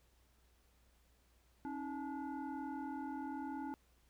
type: tone with frequency modulation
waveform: sine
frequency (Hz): 272.2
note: C#4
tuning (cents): -31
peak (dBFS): -40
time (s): 1.65-3.74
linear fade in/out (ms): 0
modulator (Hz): 585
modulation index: 1.2
effects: added 60 Hz sine -70 dBFS peak until 4.09 s + pink hiss -74 dBFS RMS until 4.09 s